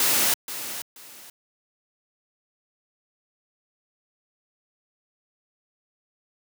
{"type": "noise with echo", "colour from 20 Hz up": "white", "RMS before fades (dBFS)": -21, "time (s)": [0, 0.34], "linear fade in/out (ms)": 2, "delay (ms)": 480, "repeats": 2, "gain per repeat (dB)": -12, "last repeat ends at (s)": 1.3, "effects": ["high-pass 150 Hz 12 dB/octave"]}